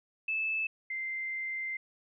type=tone pair in turn; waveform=sine; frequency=2621 / 2085 Hz; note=E7 / C7; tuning=-11 / -7 cents; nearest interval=major third; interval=396 cents; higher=first; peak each=-29 / -33 dBFS; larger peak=first; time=0.28-0.67 / 0.9-1.77 s; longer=second; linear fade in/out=5 ms; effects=none